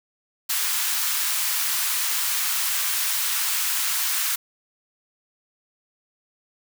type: high-pass noise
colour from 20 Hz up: white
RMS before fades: -24 dBFS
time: 0.49-4.36 s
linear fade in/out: 10 ms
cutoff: 1000 Hz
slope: 24 dB/octave
effects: none